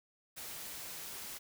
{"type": "noise", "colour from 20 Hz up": "white", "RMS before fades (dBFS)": -45, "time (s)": [0.36, 1.39], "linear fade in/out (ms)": 20, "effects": []}